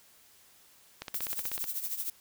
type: click train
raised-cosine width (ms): 0.2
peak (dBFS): -20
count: 11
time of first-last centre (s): 1.02-1.641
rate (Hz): 16.1
type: noise with tremolo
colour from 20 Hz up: violet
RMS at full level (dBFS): -32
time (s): 1.14-2.1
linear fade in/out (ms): 2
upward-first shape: triangle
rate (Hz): 13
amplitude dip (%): 80
effects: white hiss -60 dBFS RMS until 2.2 s